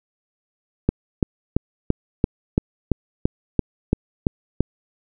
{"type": "click train", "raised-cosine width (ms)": 3, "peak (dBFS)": -3, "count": 12, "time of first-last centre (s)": [0.89, 4.606], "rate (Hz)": 2.96, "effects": []}